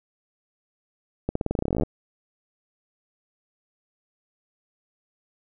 accelerating click train, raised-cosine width 2 ms, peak -11 dBFS, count 19, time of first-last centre 1.29-1.834 s, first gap 64 ms, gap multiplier 0.9, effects none

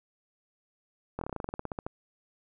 slowing click train, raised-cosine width 1 ms, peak -20 dBFS, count 16, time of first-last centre 1.19-1.865 s, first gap 23 ms, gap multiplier 1.09, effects none

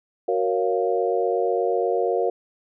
sine chord, Gb major seventh, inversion none, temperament equal, 370 / 466.2 / 554.4 / 698.5 Hz, Gb4 / Bb4 / Db5 / F5, 0 / 0 / 0 / 0 cents, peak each -25 / -23 / -27 / -26 dBFS, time 0.28-2.3 s, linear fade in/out 5 ms, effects none

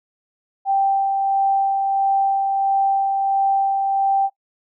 sine tone with tremolo, 784 Hz, G5, in tune, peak -14 dBFS, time 0.65-4.3 s, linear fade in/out 50 ms, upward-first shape sine, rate 1.5 Hz, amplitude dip 30%, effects noise-tail reverb RT60 0.1 s tail -19 dB re dry

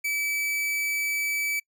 45% pulse tone, 2300 Hz, D7, 37 cents flat, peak -25 dBFS, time 0.04-1.6 s, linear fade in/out 10 ms, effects noise-tail reverb RT60 0.1 s tail -25 dB re dry

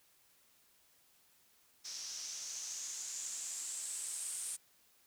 blue noise with low-pass filter sweep, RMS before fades -43 dBFS, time 1.84-4.57 s, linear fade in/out 20 ms, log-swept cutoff 5500 to 9000 Hz, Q 5.4, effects white hiss -69 dBFS RMS until 5.06 s

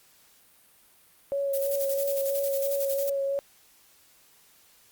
sine tone with vibrato, 554.4 Hz, C#5, in tune, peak -25 dBFS, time 1.32-3.39 s, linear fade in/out 0 ms, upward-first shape sine, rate 3 Hz, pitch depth 17 cents each way
violet noise with tremolo, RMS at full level -32 dBFS, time 1.53-3.1 s, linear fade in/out 10 ms, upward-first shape square, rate 11 Hz, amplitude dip 55%
effects white hiss -59 dBFS RMS until 4.91 s + Opus 48 kbps

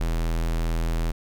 square tone, 41.2 Hz, E1, in tune, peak -23 dBFS, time 0-1.12 s, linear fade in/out 10 ms, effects none

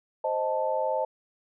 sine chord, A diminished, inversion first, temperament equal, 523.3 / 622.3 / 880 Hz, C5 / Eb5 / A5, 0 / 0 / 0 cents, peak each -29 dBFS, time 0.24-1.05 s, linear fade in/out 5 ms, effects none

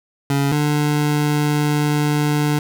25% pulse tone pair in turn, 140.2 / 148.4 Hz, C#3 / D3, +20 / +18 cents, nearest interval minor second, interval 98 cents, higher second, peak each -12 dBFS, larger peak neither, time 0.3-0.52 / 0.52-2.59 s, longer second, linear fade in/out 2 ms, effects none

